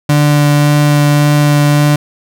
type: tone with vibrato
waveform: 35% pulse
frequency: 146.83 Hz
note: D3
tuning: in tune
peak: -5 dBFS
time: 0.09-1.96 s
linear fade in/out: 5 ms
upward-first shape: sine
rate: 1.8 Hz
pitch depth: 8 cents each way
effects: none